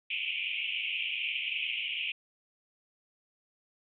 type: band-pass noise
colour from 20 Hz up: pink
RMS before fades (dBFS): -34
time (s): 0.1-2.12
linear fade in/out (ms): 5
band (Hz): 2300 to 3100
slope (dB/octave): 96
effects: none